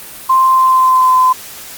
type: tone with pitch glide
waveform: sine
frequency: 1046.5 to 1023.2 Hz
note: C6 to C6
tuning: 0 to -39 cents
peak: -6 dBFS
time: 0.29-1.33 s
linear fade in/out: 10 ms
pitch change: -39 cents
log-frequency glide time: 0.46-1.17 s
effects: white hiss -31 dBFS RMS until 1.77 s + Opus 24 kbps